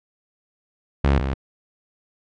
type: tone pair in turn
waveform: sawtooth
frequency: 69.3 / 67.4 Hz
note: C#2 / C#2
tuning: 0 / -48 cents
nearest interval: unison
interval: 48 cents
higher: first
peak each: -11 / -18 dBFS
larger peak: first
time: 1.04-1.19 / 1.19-1.34 s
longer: neither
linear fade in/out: 5 ms
effects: low-pass 3000 Hz 12 dB/octave